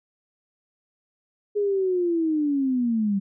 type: linear sweep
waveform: sine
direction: down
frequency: 417.4 to 192.2 Hz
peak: -20 dBFS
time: 1.55-3.2 s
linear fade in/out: 20 ms
effects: none